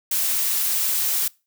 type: noise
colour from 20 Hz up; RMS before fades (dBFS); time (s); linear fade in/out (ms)
blue; -22; 0.11-1.28; 5
effects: noise-tail reverb RT60 0.3 s tail -24 dB re dry